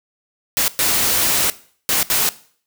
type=noise bursts at uneven times; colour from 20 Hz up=white; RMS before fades=-17 dBFS; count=4; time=0.57-0.68 / 0.79-1.5 / 1.89-2.03 / 2.1-2.29 s; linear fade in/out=0 ms; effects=noise-tail reverb RT60 0.5 s tail -18 dB re dry